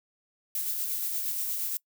violet noise with tremolo, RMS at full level -30 dBFS, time 0.55-1.77 s, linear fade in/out 2 ms, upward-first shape sine, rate 8.5 Hz, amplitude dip 30%, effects noise-tail reverb RT60 0.1 s tail -24 dB re dry

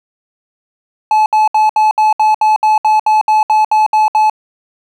triangle tone bursts, 861 Hz, A5, 38 cents flat, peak -5 dBFS, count 15, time 1.11-4.298 s, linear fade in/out 2 ms, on 150 ms, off 67 ms, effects none

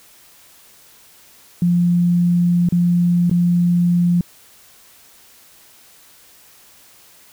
sine tone with dropouts, 174.61 Hz, F3, in tune, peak -12 dBFS, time 1.62-4.21 s, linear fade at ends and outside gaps 2 ms, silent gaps 2.689-2.723 / 3.297-3.312 s, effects white hiss -48 dBFS RMS until 7.32 s

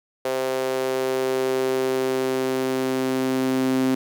sawtooth tone with high-pass filter sweep, 130.7 Hz, C3, 1 cent flat, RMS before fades -23 dBFS, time 0.25-3.95 s, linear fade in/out 5 ms, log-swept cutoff 480 to 270 Hz, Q 3.9, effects none

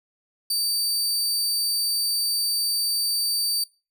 sawtooth tone, 4623 Hz, D8, 28 cents flat, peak -19 dBFS, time 0.5-3.64 s, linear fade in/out 5 ms, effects noise-tail reverb RT60 0.3 s tail -23 dB re dry

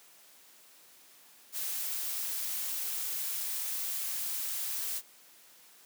blue noise, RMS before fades -35 dBFS, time 1.52-5.02 s, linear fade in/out 50 ms, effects white hiss -58 dBFS RMS until 5.85 s + high-pass 200 Hz 12 dB/octave

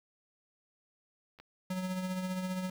clicks, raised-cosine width 0.3 ms, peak -41 / -34 dBFS, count 2, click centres 1.388 / 1.4 s
square tone with tremolo, 185 Hz, F#3, in tune, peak -32 dBFS, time 1.7-2.7 s, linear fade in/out 5 ms, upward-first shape triangle, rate 15 Hz, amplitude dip 50%
effects 10-bit

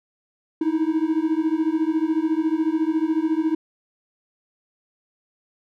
triangle beating tone pair, 311.1 / 325.1 Hz, D#4 / E4, 0 / -24 cents, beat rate 14 Hz, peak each -20 dBFS, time 0.61-3.55 s, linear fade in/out 5 ms, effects none

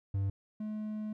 triangle tone pair in turn, 98.2 / 213.8 Hz, G2 / A3, +4 / -49 cents, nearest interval octave + minor second, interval 1347 cents, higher second, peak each -27 / -33 dBFS, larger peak first, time 0.14-0.3 / 0.6-1.13 s, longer second, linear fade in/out 5 ms, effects none

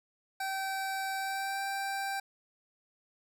25% pulse tone with pitch glide, 773 to 784.7 Hz, G5 to G5, -24 to +2 cents, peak -29 dBFS, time 0.4-2.2 s, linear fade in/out 5 ms, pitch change +26 cents, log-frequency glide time 1.17-1.62 s, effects none

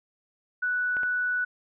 sine tone, 1480 Hz, F#6, in tune, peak -24 dBFS, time 0.62-1.45 s, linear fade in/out 10 ms
clicks, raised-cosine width 0.5 ms, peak -24 dBFS, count 2, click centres 0.968 / 1.033 s
effects none

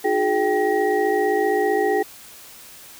sine tone cluster, 311.4 / 363.9 / 419.3 / 782 / 1897 Hz, D#4 / F#4 / G#4 / G5 / A#6, +2 / -29 / +17 / -4 / +30 cents, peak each -28 / -24 / -20 / -23 / -28 dBFS, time 0.04-2.03 s, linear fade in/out 10 ms, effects white hiss -43 dBFS RMS until 2.99 s

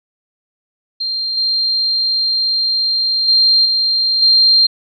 sine tone with level steps, 4181 Hz, C8, 2 cents flat, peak -17 / -13 / -8 / -12 / -7 dBFS, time 1-4.67 s, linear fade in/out 10 ms, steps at 1.37 / 3.28 / 3.65 / 4.22 s, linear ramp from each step 5 ms, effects none

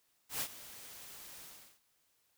white noise with ADSR envelope, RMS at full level -35 dBFS, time 0.29-1.8 s, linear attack 120 ms, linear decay 66 ms, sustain -16 dB, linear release 370 ms, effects white hiss -75 dBFS RMS until 2.37 s

